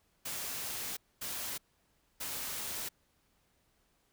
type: noise bursts at uneven times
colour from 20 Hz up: white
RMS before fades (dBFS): -39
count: 3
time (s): 0.25-0.97 / 1.21-1.58 / 2.2-2.89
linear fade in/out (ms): 10
effects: pink hiss -73 dBFS RMS until 4.12 s